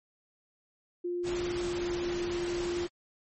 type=tone with pitch glide; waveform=sine; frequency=352.1 to 349.1 Hz; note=F4 to F4; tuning=+14 to -1 cents; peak=-30 dBFS; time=1.04-2.87 s; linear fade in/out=10 ms; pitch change=-15 cents; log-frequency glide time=1.21-2.08 s
type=noise; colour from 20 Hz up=pink; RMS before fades=-39 dBFS; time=1.23-2.89 s; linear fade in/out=50 ms
effects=MP3 32 kbps